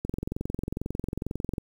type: click train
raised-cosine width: 3 ms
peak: -17 dBFS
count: 35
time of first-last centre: 0.05-1.582 s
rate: 22.2 Hz
effects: 8-bit